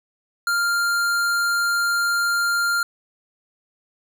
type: tone with hard clipping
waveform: sine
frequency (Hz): 1396.9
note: F6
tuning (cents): 0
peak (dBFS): -20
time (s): 0.47-2.83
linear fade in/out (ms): 2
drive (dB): 17
effects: none

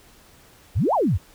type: exponential two-way sweep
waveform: sine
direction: up then down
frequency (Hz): 69.3 to 1046.5 to 69.3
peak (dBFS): -17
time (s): 0.75-1.18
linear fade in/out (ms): 20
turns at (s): 0.94
effects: pink hiss -52 dBFS RMS until 1.34 s

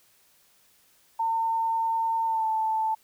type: tone with pitch glide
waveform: sine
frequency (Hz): 905 to 880.8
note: A5 to A5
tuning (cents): +48 to +2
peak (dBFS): -23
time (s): 1.19-2.95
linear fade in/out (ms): 10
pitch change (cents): -46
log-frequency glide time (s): 2.26-2.48
effects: white hiss -62 dBFS RMS until 3.03 s

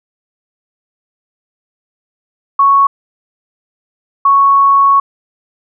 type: tone bursts at uneven times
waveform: sine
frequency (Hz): 1108.7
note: C#6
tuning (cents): 0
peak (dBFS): -5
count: 2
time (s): 2.59-2.87 / 4.25-5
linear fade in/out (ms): 5
effects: none

